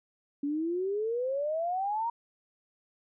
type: exponential sweep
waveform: sine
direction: up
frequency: 280 to 951 Hz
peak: -28 dBFS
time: 0.43-2.1 s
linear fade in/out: 5 ms
effects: none